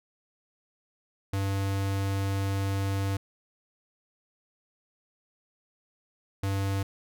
square tone pair in turn, 98 / 98 Hz, G2 / G2, 0 / 0 cents, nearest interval unison, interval 0 cents, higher neither, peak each -27 dBFS, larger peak neither, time 1.33-3.17 / 6.43-6.83 s, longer first, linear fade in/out 5 ms, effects none

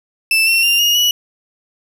35% pulse tone with pitch steps, 2645 / 2715 / 2786 / 2860 / 2935 Hz, E7 / F7 / F7 / F7 / F#7, +5 / -50 / -5 / +41 / -15 cents, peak -9 dBFS, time 0.31-1.11 s, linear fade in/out 2 ms, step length 160 ms, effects none

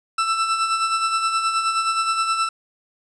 40% pulse tone with tremolo, 1329 Hz, E6, 14 cents sharp, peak -16 dBFS, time 0.18-2.49 s, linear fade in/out 5 ms, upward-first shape sine, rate 9.5 Hz, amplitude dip 50%, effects resampled to 22050 Hz + 8-bit

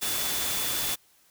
sine tone in noise, 3472 Hz, A7, 24 cents flat, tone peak -36 dBFS, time 0.01-0.96 s, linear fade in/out 20 ms, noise white, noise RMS -29 dBFS, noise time 0.01-0.96 s, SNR -10 dB, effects white hiss -62 dBFS RMS until 1.3 s

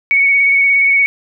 sine tone with vibrato, 2229 Hz, C#7, 9 cents sharp, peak -8 dBFS, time 0.11-1.06 s, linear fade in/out 0 ms, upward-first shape square, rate 17 Hz, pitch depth 16 cents each way, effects none

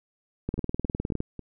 two click trains, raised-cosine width 3 ms, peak -23 / -15 dBFS, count 4 / 15, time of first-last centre 0.58-1.393 / 0.49-1.204 s, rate 3.69 / 19.6 Hz, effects none

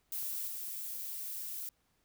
violet noise with level steps, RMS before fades -38 / -41 dBFS, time 0.12-1.69 s, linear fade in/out 2 ms, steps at 0.47 s, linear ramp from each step 10 ms, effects pink hiss -75 dBFS RMS until 2.04 s

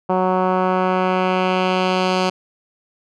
10% pulse tone with low-pass filter sweep, 185 Hz, F#3, in tune, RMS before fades -18 dBFS, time 0.09-2.3 s, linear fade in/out 10 ms, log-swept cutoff 960 to 4800 Hz, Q 1.3, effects none

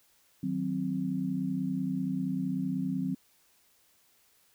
sine chord, C diminished, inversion first, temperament equal with one note detuned, 155.56 / 185.96 / 261.6 Hz, Eb3 / Gb3 / C4, 0 / +9 / 0 cents, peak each -37 / -32 / -32 dBFS, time 0.43-3.15 s, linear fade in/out 5 ms, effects white hiss -66 dBFS RMS until 4.54 s

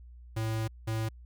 square tone bursts at uneven times, 111.1 Hz, A2, 17 cents sharp, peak -30 dBFS, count 2, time 0.36-0.68 / 0.87-1.09 s, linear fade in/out 10 ms, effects added 60 Hz sine -47 dBFS peak until 1.25 s

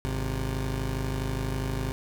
20% pulse tone pair together, 52.27 / 131.7 Hz, G#1 / C3, +12 / +12 cents, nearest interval octave + major third, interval 1600 cents, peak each -25 / -27 dBFS, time 0.05-1.92 s, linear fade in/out 0 ms, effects none

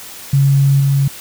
sine tone with level steps, 138.4 Hz, C#3, 2 cents flat, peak -8 / -10 dBFS, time 0.33-1.08 s, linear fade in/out 5 ms, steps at 0.8 s, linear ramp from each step 2 ms, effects white hiss -33 dBFS RMS until 1.2 s

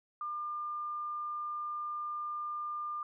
sine tone, 1200 Hz, D6, 37 cents sharp, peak -35 dBFS, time 0.21-3.03 s, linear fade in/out 2 ms, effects none

